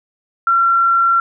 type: tone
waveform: sine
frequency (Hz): 1364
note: F6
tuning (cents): -41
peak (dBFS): -10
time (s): 0.47-1.2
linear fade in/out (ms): 2
effects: none